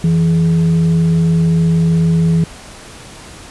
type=tone with frequency modulation; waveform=sine; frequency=164.81 Hz; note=E3; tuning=in tune; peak=-9 dBFS; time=0.04-2.44 s; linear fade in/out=2 ms; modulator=254 Hz; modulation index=0.28; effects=pink hiss -35 dBFS RMS until 3.5 s + resampled to 24000 Hz